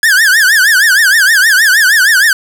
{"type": "tone with vibrato", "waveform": "45% pulse", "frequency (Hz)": 1649, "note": "G#6", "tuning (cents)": -13, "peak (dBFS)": -5, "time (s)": [0.03, 2.33], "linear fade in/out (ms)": 2, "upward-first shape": "triangle", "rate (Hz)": 6.4, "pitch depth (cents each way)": 230, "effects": []}